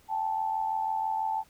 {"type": "tone pair together", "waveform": "sine", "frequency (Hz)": [788, 874.1], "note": ["G5", "A5"], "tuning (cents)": [9, -12], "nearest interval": "major second", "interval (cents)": 179, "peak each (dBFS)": [-33, -28], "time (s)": [0.08, 1.44], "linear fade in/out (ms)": 50, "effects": ["pink hiss -61 dBFS RMS until 1.49 s"]}